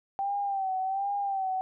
sine tone with vibrato, 780 Hz, G5, 9 cents flat, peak -27 dBFS, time 0.19-1.61 s, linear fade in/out 0 ms, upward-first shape sine, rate 1.3 Hz, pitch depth 63 cents each way, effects none

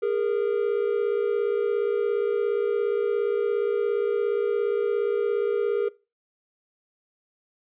triangle tone pair together, 409.2 / 466.4 Hz, G#4 / A#4, -26 / +1 cents, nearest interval major second, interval 227 cents, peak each -23 dBFS, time 0.02-5.89 s, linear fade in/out 10 ms, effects noise-tail reverb RT60 0.3 s tail -22 dB re dry + resampled to 8000 Hz

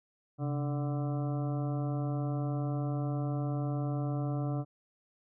harmonic tone with a mistuned harmonic, 146.83 Hz, D3, in tune, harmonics 1 / 2 / 3 / 4 / 5 / 7 / 8 / 9, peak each -31 / -37 / -46 / -43 / -44 / -53 / -51 / -53 dBFS, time 0.38-4.65 s, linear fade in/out 50 ms, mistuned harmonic 1, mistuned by -120 cents, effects none

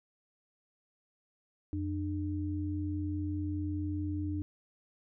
sine tone pair together, 89.43 / 300.8 Hz, F2 / D4, +42 / +42 cents, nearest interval octave + major sixth, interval 2100 cents, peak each -34 / -35 dBFS, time 1.73-4.42 s, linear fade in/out 0 ms, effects none

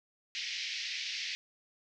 pink band-pass noise, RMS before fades -38 dBFS, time 0.35-1.35 s, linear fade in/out 0 ms, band 2000 to 5700 Hz, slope 48 dB/octave, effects none

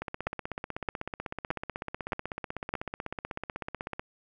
two click trains, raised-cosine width 0.5 ms, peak -19 / -14 dBFS, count 65 / 5, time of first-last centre 0.02-3.995 / 0.27-2.739 s, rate 16.1 / 1.62 Hz, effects none

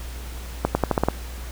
accelerating click train, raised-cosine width 1 ms, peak -4 dBFS, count 7, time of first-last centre 0.65-1.086 s, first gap 100 ms, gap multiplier 0.87, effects added 60 Hz sine -32 dBFS peak until 1.51 s + pink hiss -41 dBFS RMS until 1.51 s

